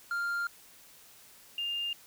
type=tone pair in turn; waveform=triangle / sine; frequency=1396.9 / 2807 Hz; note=F6 / F7; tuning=0 / +8 cents; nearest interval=octave; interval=1208 cents; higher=second; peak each=-28 / -31 dBFS; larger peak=first; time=0.11-0.47 / 1.58-1.93 s; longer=first; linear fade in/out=2 ms; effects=white hiss -56 dBFS RMS until 2.06 s